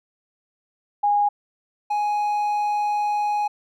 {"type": "tone pair in turn", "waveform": ["sine", "triangle"], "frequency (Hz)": [822, 832.5], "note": ["G#5", "G#5"], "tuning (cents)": [-18, 4], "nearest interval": "unison", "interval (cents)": 22, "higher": "second", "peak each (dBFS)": [-16, -18], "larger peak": "first", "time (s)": [[1.03, 1.29], [1.9, 3.48]], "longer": "second", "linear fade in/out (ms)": 10, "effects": []}